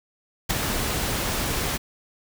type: noise with ADSR envelope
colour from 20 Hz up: pink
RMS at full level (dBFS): -18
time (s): 0.49-1.78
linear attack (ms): 18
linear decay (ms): 4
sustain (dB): -8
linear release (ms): 20
effects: none